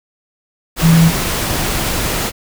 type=tone in noise; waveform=sine; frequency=164.81 Hz; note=E3; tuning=in tune; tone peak=-6 dBFS; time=0.81-1.12 s; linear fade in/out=50 ms; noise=pink; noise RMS=-18 dBFS; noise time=0.76-2.32 s; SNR=+9 dB; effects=none